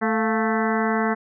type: harmonic tone with a mistuned harmonic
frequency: 220 Hz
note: A3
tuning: in tune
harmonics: 1 / 2 / 3 / 4 / 5 / 6 / 7 / 8 / 9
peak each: -23 / -26 / -28 / -29 / -30 / -31 / -31 / -32 / -33 dBFS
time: 0.01-1.15 s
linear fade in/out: 20 ms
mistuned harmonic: 3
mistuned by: +81 cents
effects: none